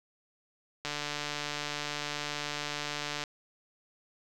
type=click train; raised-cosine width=0.2 ms; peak=-17 dBFS; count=352; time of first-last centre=0.85-3.238 s; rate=147 Hz; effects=none